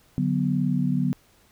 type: chord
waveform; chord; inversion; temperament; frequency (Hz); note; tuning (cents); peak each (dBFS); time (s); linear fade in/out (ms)
sine; B minor; first; equal with one note detuned; 146.24 / 185 / 246.9; D3 / F#3 / B3; -7 / 0 / 0; -25; 0.18-1.13; 0
effects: pink hiss -59 dBFS RMS until 1.51 s